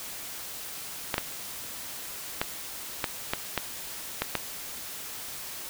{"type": "clicks", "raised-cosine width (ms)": 0.3, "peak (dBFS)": -9, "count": 8, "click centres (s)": [1.142, 1.181, 2.415, 3.042, 3.335, 3.577, 4.22, 4.353], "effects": ["white hiss -39 dBFS RMS until 5.69 s"]}